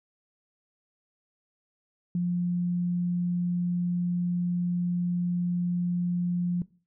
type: tone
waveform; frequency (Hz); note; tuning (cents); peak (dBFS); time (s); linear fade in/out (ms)
sine; 176.1; F3; +15; -24; 2.15-6.62; 2
effects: noise-tail reverb RT60 0.4 s tail -21 dB re dry